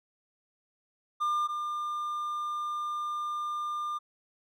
triangle tone pair in turn, 1200 / 1200 Hz, D6 / D6, +37 / +37 cents, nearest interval unison, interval 0 cents, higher neither, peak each -24 / -29 dBFS, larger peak first, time 1.2-1.48 / 1.48-3.99 s, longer second, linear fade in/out 20 ms, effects none

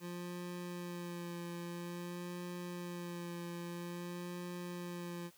25% pulse tone with vibrato, 174.61 Hz, F3, in tune, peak -38 dBFS, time 0-5.31 s, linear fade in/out 50 ms, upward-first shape sine, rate 0.5 Hz, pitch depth 21 cents each way, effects white hiss -65 dBFS RMS until 5.37 s

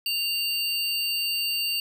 square tone pair together, 2785 / 4579 Hz, F7 / D8, -5 / -45 cents, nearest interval major sixth, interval 860 cents, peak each -28 dBFS, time 0.06-1.8 s, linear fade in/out 2 ms, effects none

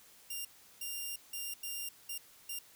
5% pulse tone bursts at uneven times, 2794 Hz, F7, in tune, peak -29 dBFS, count 6, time 0.3-0.45 / 0.81-1.16 / 1.33-1.54 / 1.63-1.89 / 2.09-2.18 / 2.49-2.59 s, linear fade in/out 5 ms, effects white hiss -60 dBFS RMS until 2.75 s

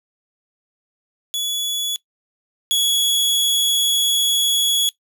sawtooth tone pair in turn, 3400 / 3363 Hz, G#7 / G#7, +40 / +21 cents, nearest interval unison, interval 19 cents, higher first, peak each -18 / -12 dBFS, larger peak second, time 1.34-1.96 / 2.71-4.89 s, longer second, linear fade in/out 0 ms, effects noise-tail reverb RT60 0.1 s tail -20 dB re dry

